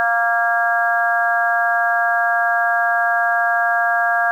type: harmonic tone with a mistuned harmonic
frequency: 233.1 Hz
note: A#3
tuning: in tune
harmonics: 3 / 4 / 5 / 6 / 7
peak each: -18 / -28 / -26 / -24 / -18 dBFS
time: 0-4.31 s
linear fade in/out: 0 ms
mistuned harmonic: 6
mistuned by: -15 cents
effects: 8-bit